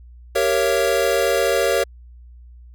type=chord; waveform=square; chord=G diminished seventh; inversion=none; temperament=equal with one note detuned; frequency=392 / 466.2 / 554.4 / 674.7 Hz; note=G4 / Bb4 / Db5 / Fb5; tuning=0 / 0 / 0 / +40 cents; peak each=-24 / -22 / -21 / -25 dBFS; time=0.35-1.84 s; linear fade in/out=10 ms; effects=added 60 Hz sine -40 dBFS peak until 2.74 s